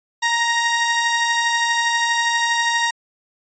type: tone pair together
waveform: sawtooth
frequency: 932.3 / 1877 Hz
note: A#5 / A#6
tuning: 0 / +11 cents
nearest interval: octave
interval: 1211 cents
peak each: -16 dBFS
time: 0.22-2.91 s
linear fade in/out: 10 ms
effects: resampled to 16000 Hz